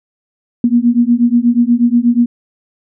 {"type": "beating tone pair", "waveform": "sine", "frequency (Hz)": [234.7, 243], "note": ["A#3", "B3"], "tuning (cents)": [12, -28], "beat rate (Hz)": 8.3, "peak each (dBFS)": -11, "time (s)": [0.64, 2.26], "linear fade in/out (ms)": 2, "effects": []}